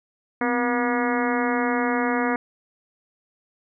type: harmonic tone with a mistuned harmonic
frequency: 240.7 Hz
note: B3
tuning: 44 cents flat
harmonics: 1 / 2 / 3 / 4 / 5 / 6 / 7 / 8 / 9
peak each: -24 / -27 / -29 / -30 / -31 / -32 / -32 / -33 / -34 dBFS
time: 0.41-2.36 s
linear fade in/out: 2 ms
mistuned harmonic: 1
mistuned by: +91 cents
effects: none